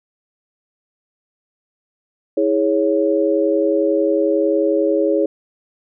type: chord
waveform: sine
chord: C# minor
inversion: first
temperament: equal with one note detuned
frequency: 324.2 / 415.3 / 554.4 Hz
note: E4 / G#4 / C#5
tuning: -29 / 0 / 0 cents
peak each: -18 dBFS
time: 2.37-5.26 s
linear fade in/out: 5 ms
effects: none